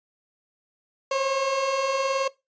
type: beating tone pair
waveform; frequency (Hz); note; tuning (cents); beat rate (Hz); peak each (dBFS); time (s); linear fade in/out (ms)
30% pulse; 523.3 / 542.3; C5 / C#5; 0 / -38; 19; -29 / -20; 1.11-2.28; 5
effects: noise-tail reverb RT60 0.2 s tail -19 dB re dry + resampled to 16000 Hz